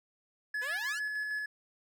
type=tone with tremolo; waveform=triangle; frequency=1705 Hz; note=G#6; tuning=45 cents sharp; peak=-30 dBFS; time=0.54-1.46 s; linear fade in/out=5 ms; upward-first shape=square; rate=6.5 Hz; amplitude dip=25%
type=exponential sweep; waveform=10% pulse; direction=up; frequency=474.2 to 1568 Hz; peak=-31 dBFS; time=0.61-1 s; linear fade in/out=20 ms
effects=none